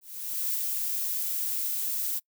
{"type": "noise with ADSR envelope", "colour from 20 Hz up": "violet", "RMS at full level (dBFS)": -28, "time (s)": [0.01, 2.2], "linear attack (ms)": 530, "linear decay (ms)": 16, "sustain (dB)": -2, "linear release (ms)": 26, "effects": ["noise-tail reverb RT60 0.1 s tail -25 dB re dry"]}